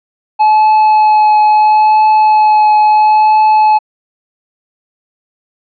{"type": "tone with vibrato", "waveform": "triangle", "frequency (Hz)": 856, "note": "A5", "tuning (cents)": -48, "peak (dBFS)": -3, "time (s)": [0.39, 3.79], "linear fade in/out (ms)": 20, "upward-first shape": "triangle", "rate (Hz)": 0.74, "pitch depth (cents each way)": 14, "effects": ["resampled to 11025 Hz"]}